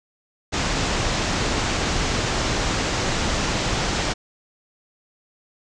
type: low-pass noise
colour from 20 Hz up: pink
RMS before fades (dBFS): -23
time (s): 0.52-4.14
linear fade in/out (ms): 20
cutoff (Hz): 7400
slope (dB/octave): 48
effects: none